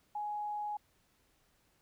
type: tone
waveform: sine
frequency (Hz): 835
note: G#5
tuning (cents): +9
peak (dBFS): -35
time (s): 0.15-0.77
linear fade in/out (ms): 5
effects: pink hiss -72 dBFS RMS until 1.81 s